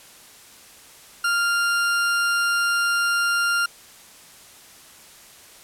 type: tone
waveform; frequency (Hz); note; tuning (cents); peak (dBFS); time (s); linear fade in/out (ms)
40% pulse; 1396.9; F6; 0; -18; 1.24-3.66; 5
effects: white hiss -47 dBFS RMS until 5.63 s + low-pass 12000 Hz 12 dB/octave